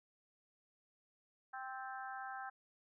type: harmonic tone with a mistuned harmonic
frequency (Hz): 261.6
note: C4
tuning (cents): 0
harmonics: 3 / 4 / 5 / 6 / 7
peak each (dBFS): -46 / -53 / -50 / -49 / -59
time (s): 1.53-2.5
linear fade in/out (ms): 10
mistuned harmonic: 7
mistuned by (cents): -55
effects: none